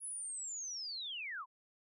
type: linear sweep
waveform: sine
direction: down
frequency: 10548 to 932.3 Hz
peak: -40 dBFS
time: 0-1.46 s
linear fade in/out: 50 ms
effects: none